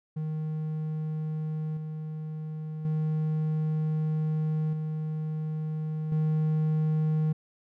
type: tone with level steps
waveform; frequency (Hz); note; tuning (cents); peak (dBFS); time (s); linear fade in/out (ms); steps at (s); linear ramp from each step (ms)
triangle; 155.6; D#3; 0; -27 / -31 / -23 / -27 / -21; 0.16-7.33; 10; 1.77 / 2.85 / 4.73 / 6.12; 2
effects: none